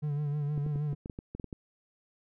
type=tone with vibrato; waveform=triangle; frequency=146.83 Hz; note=D3; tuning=in tune; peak=-27 dBFS; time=0.02-0.95 s; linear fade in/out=20 ms; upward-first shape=sine; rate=6.4 Hz; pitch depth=47 cents each way
type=clicks; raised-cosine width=3 ms; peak=-26 dBFS; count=11; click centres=0.578 / 0.664 / 0.758 / 0.93 / 1.059 / 1.098 / 1.189 / 1.35 / 1.398 / 1.443 / 1.528 s
effects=none